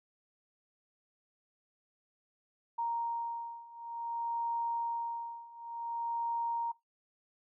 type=beating tone pair; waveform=sine; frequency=932.3 / 932.85 Hz; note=A#5 / A#5; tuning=0 / +1 cents; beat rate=0.55 Hz; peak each=-38 / -36 dBFS; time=2.78-6.72 s; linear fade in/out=10 ms; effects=noise-tail reverb RT60 0.2 s tail -21 dB re dry